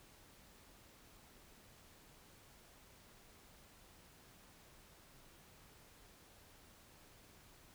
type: silence
effects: pink hiss -63 dBFS RMS until 7.74 s